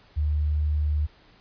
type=tone; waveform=sine; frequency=75.1 Hz; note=D2; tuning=39 cents sharp; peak=-21 dBFS; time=0.16-1.07 s; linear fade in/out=20 ms; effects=pink hiss -56 dBFS RMS until 1.4 s + resampled to 11025 Hz